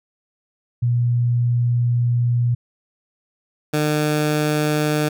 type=tone pair in turn; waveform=sine / 15% pulse; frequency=120.5 / 151.08 Hz; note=B2 / D3; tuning=-42 / +49 cents; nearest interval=major third; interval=391 cents; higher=second; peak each=-15 / -11 dBFS; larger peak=second; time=0.82-2.55 / 3.73-5.09 s; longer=first; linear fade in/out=10 ms; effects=none